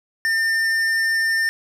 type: tone with tanh clipping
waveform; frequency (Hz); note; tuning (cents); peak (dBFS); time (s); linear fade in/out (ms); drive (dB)
sine; 1803; A6; +42; -19; 0.25-1.49; 0; 12
effects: none